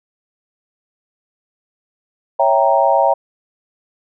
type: chord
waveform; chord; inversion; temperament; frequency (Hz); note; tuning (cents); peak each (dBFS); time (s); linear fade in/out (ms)
sine; C# diminished seventh; none; equal; 554.4 / 659.3 / 784 / 932.3; C#5 / E5 / G5 / Bb5; 0 / 0 / 0 / 0; -16; 2.39-3.14; 10
effects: none